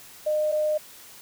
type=tone pair in turn; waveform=sine; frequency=610 / 610 Hz; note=D#5 / D#5; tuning=-34 / -34 cents; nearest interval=unison; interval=0 cents; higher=neither; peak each=-21 dBFS; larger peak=neither; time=0.26-0.52 / 0.52-0.78 s; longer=neither; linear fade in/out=10 ms; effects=white hiss -47 dBFS RMS until 1.21 s